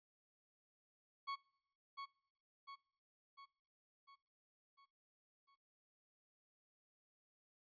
40% pulse tone with echo, 1108.7 Hz, C#6, in tune, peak -40 dBFS, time 1.27-1.36 s, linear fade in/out 20 ms, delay 700 ms, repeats 6, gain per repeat -5 dB, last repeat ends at 5.56 s, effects noise-tail reverb RT60 0.8 s tail -26 dB re dry + resampled to 11025 Hz

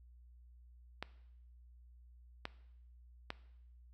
clicks, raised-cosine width 0.3 ms, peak -23 dBFS, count 3, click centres 1.026 / 2.454 / 3.304 s, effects noise-tail reverb RT60 0.8 s tail -18 dB re dry + added 60 Hz sine -57 dBFS peak until 3.93 s

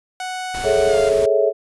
sawtooth tone with pitch glide, 740 to 698.5 Hz, F#5 to F5, 0 to 0 cents, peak -21 dBFS, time 0.2-1.09 s, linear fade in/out 2 ms, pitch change -100 cents, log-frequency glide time 0.88-0.98 s
pink noise, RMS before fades -31 dBFS, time 0.54-1.26 s, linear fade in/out 5 ms
sine chord, A major seventh, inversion third, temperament equal with one note detuned, 415.3 / 440 / 554.4 / 652.4 Hz, G#4 / A4 / C#5 / E5, 0 / 0 / 0 / -18 cents, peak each -19 dBFS, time 0.63-1.53 s, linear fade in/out 50 ms
effects resampled to 24000 Hz

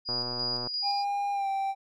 sine tone with tremolo, 4885 Hz, D#8, 33 cents flat, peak -28 dBFS, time 0.05-1.05 s, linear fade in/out 50 ms, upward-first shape square, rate 2.9 Hz, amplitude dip 40%
click train, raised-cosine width 1 ms, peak -24 dBFS, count 72, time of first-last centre 0.09-0.672 s, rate 122 Hz
triangle tone with pitch glide, 807 to 781.8 Hz, G#5 to G5, -50 to -5 cents, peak -25 dBFS, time 0.82-1.75 s, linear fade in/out 50 ms, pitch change -55 cents, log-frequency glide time 1.32-1.48 s
effects none

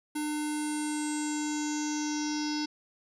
square tone with low-pass filter sweep, 300 Hz, D4, 37 cents sharp, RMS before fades -32 dBFS, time 0.15-2.66 s, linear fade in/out 10 ms, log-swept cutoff 11000 to 5000 Hz, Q 7.1, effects none

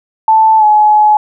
sine tone with pitch glide, 880 to 847.6 Hz, A5 to G#5, 0 to +35 cents, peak -4 dBFS, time 0.28-1.17 s, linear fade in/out 2 ms, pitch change -65 cents, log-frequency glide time 0.58-0.64 s, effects none

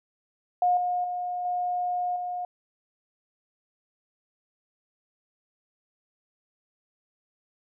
sine tone with level steps, 717 Hz, F5, 45 cents sharp, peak -19 / -24 / -28 / -25 / -29 dBFS, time 0.62-2.45 s, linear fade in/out 2 ms, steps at 0.77 / 1.04 / 1.45 / 2.16 s, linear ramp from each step 2 ms, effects none

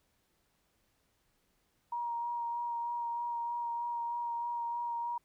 sine tone with vibrato, 945 Hz, A#5, 23 cents sharp, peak -33 dBFS, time 1.92-5.18 s, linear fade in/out 5 ms, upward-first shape sine, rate 3.2 Hz, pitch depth 14 cents each way, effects pink hiss -75 dBFS RMS until 5.24 s

